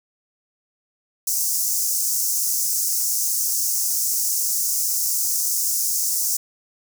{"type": "high-pass noise", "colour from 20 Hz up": "pink", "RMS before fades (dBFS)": -22, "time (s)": [1.27, 6.37], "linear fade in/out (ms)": 5, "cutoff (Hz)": 5500, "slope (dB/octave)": 48, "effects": []}